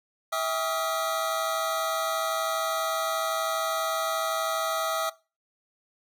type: tone cluster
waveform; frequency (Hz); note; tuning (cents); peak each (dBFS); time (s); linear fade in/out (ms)
square; 651 / 799 / 1151 / 1264 / 1376; E5 / G5 / D6 / D#6 / F6; -22 / +33 / -35 / +27 / -26; -31 / -37 / -38 / -31 / -36; 0.32-5.1; 10
effects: noise-tail reverb RT60 0.3 s tail -19 dB re dry